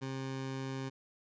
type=tone; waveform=20% pulse; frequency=133.4 Hz; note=C3; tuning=34 cents sharp; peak=-32 dBFS; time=0.01-0.9 s; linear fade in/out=20 ms; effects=resampled to 16000 Hz